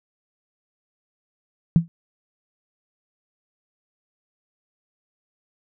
sine tone with exponential decay, 167 Hz, E3, 23 cents sharp, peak -7 dBFS, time 1.76-1.88 s, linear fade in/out 0 ms, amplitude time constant 24 ms, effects none

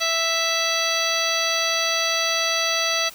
harmonic tone with a mistuned harmonic, 659.3 Hz, E5, in tune, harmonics 1 / 2 / 3 / 4 / 5 / 6 / 7 / 9, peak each -28 / -28 / -28 / -28 / -28 / -28 / -28 / -28 dBFS, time 0-3.1 s, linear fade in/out 20 ms, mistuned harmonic 5, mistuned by +15 cents, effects white hiss -43 dBFS RMS until 3.14 s

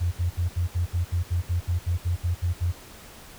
sine tone bursts, 87.31 Hz, F2, in tune, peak -21 dBFS, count 15, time 0-2.724 s, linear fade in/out 20 ms, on 120 ms, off 66 ms, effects pink hiss -46 dBFS RMS until 3.38 s

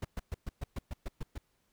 brown noise bursts, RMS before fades -36 dBFS, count 10, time 0.02-1.38 s, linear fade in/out 5 ms, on 28 ms, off 120 ms, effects pink hiss -75 dBFS RMS until 1.72 s

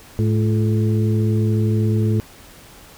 harmonic tone with a mistuned harmonic, 108 Hz, A2, 32 cents flat, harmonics 1 / 2 / 3 / 4, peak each -16 / -22 / -26 / -28 dBFS, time 0.19-2.2 s, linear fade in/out 0 ms, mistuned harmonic 3, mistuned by +87 cents, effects pink hiss -44 dBFS RMS until 2.97 s

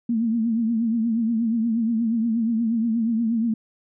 sine tone with vibrato, 227.9 Hz, A#3, 39 cents flat, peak -19 dBFS, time 0.09-3.54 s, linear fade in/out 5 ms, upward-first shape triangle, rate 8.4 Hz, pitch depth 91 cents each way, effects none

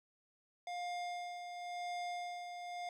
square tone with tremolo, 707 Hz, F5, 21 cents sharp, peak -39 dBFS, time 0.67-2.89 s, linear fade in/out 2 ms, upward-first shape sine, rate 0.94 Hz, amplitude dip 50%, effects low-pass 6000 Hz 12 dB/octave + 12-bit

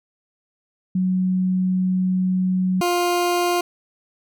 sine / 20% pulse tone pair in turn, 185 / 351.8 Hz, F#3 / F4, 0 / +13 cents, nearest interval major seventh, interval 1113 cents, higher second, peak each -17 / -13 dBFS, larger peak second, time 0.95-2.81 / 2.81-3.61 s, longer first, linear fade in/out 5 ms, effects none

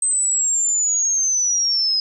sine linear sweep, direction down, 8260 to 5030 Hz, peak -16 dBFS, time 0.02-2 s, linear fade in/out 2 ms, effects none

